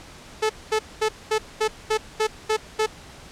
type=tone bursts; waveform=sawtooth; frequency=434.3 Hz; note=A4; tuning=23 cents flat; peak=-15 dBFS; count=9; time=0.42-2.864 s; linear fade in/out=10 ms; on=76 ms; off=220 ms; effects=pink hiss -44 dBFS RMS until 3.31 s + low-pass 8000 Hz 12 dB/octave